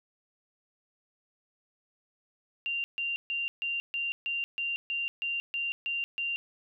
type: tone bursts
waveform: sine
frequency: 2777 Hz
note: F7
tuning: 10 cents flat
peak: -29 dBFS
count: 12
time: 2.66-6.36 s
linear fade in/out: 0 ms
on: 180 ms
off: 140 ms
effects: none